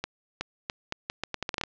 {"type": "accelerating click train", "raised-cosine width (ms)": 0.2, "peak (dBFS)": -12, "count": 13, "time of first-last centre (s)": [0.04, 1.637], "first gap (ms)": 370, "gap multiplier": 0.78, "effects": ["low-pass 5000 Hz 12 dB/octave"]}